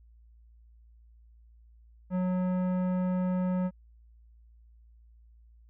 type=tone with tanh clipping; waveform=sine; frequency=183 Hz; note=F#3; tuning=19 cents flat; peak=-28 dBFS; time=2.1-3.71 s; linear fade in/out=50 ms; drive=14 dB; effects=added 57 Hz sine -54 dBFS peak until 5.69 s